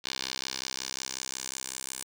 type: tone with band-pass filter sweep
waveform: 10% pulse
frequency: 65.5 Hz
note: C2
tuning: 2 cents sharp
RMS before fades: -37 dBFS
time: 0.04-2.04 s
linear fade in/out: 10 ms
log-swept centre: 4200 to 8700 Hz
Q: 1.9
effects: none